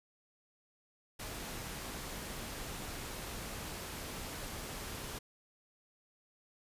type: noise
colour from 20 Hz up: pink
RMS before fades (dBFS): -43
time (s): 1.19-5.19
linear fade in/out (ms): 10
effects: resampled to 32000 Hz